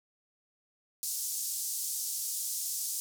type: band-pass noise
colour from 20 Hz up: pink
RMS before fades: -35 dBFS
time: 1.03-3 s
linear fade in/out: 0 ms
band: 5800 to 15000 Hz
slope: 24 dB/octave
effects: none